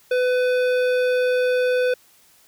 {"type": "tone with hard clipping", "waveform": "triangle", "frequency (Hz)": 501, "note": "B4", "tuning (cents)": 25, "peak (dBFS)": -19, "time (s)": [0.11, 1.94], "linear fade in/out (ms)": 5, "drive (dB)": 17, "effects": ["white hiss -55 dBFS RMS until 2.47 s"]}